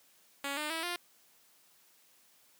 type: tone with pitch steps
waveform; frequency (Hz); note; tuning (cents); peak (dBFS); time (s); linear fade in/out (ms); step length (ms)
5% pulse; 280 / 301.8 / 325.4 / 350.7; C#4 / D4 / E4 / F4; +18 / +47 / -22 / +7; -23; 0.44-0.96; 2; 130
effects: white hiss -65 dBFS RMS until 2.59 s + high-pass 150 Hz 12 dB/octave